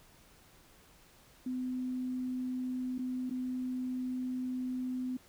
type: tone with dropouts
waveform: sine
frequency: 253.9 Hz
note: B3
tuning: 48 cents sharp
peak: -33 dBFS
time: 1.46-5.17 s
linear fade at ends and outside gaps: 5 ms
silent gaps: 2.982-2.99 / 3.297-3.308 s
effects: pink hiss -61 dBFS RMS until 5.28 s